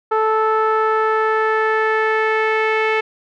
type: tone with low-pass filter sweep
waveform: sawtooth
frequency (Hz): 437.8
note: A4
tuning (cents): -9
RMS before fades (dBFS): -17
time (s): 0.11-3.01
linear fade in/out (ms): 10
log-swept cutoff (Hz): 1200 to 2300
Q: 3.1
effects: none